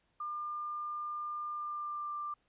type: tone with pitch glide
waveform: sine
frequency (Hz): 1200 to 1185.5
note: D6 to D6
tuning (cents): +37 to +16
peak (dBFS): -36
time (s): 0.2-2.34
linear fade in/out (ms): 5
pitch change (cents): -21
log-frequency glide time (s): 1.52-2.14
effects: pink hiss -75 dBFS RMS until 2.48 s + resampled to 8000 Hz